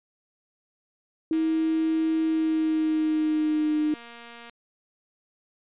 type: tone with pitch glide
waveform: sine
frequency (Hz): 320 to 304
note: D#4 to D#4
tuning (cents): +49 to -40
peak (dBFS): -21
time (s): 1.31-3.94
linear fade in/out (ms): 2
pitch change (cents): -89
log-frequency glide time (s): 2.23-3.79
type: click train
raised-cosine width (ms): 0.3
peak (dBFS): -29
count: 745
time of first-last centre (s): 1.33-4.496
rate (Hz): 235
effects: resampled to 8000 Hz